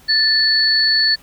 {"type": "tone pair together", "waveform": "sine", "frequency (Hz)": [1760, 4435], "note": ["A6", "C#8"], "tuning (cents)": [0, 0], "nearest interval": "octave + major third", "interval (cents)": 1600, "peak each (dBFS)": [-18, -13], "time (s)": [0.08, 1.16], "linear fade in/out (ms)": 20, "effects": ["pink hiss -48 dBFS RMS until 1.22 s"]}